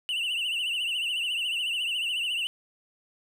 triangle tone with vibrato, 2848 Hz, F7, 33 cents sharp, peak -25 dBFS, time 0.09-2.47 s, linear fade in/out 0 ms, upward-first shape triangle, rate 14 Hz, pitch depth 130 cents each way, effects none

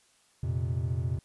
triangle chord, F suspended fourth, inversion none, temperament equal with one note detuned, 87.56 / 116.54 / 130.81 Hz, F2 / Bb2 / C3, +5 / 0 / 0 cents, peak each -30 dBFS, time 0.43-1.19 s, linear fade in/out 5 ms, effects white hiss -65 dBFS RMS until 1.24 s + resampled to 24000 Hz

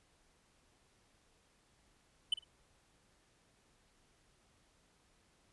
triangle tone with echo, 3028 Hz, F#7, 39 cents sharp, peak -26 dBFS, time 2.32-2.34 s, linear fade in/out 5 ms, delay 51 ms, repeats 2, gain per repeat -15 dB, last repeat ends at 2.442 s, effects pink hiss -71 dBFS RMS until 5.52 s + resampled to 24000 Hz

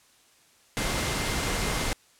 sine tone in noise, 2093 Hz, C7, in tune, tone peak -39 dBFS, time 0.77-1.93 s, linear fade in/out 0 ms, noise pink, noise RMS -28 dBFS, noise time 0.77-1.93 s, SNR -14 dB, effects white hiss -60 dBFS RMS until 2.19 s + low-pass 10000 Hz 12 dB/octave

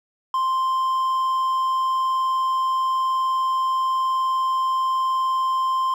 triangle tone, 1046.5 Hz, C6, in tune, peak -17 dBFS, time 0.34-5.94 s, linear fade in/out 2 ms, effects none

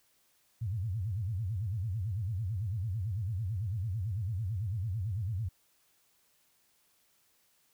sine tone with vibrato, 101.7 Hz, G#2, 36 cents flat, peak -31 dBFS, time 0.61-5.49 s, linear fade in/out 10 ms, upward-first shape sine, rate 9 Hz, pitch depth 260 cents each way, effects white hiss -70 dBFS RMS until 7.73 s

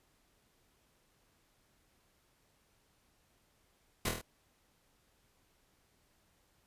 pink noise with echo, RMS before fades -33 dBFS, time 4.05-4.09 s, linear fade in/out 5 ms, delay 25 ms, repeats 5, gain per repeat -3 dB, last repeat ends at 4.215 s, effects pink hiss -72 dBFS RMS until 6.66 s + resampled to 32000 Hz

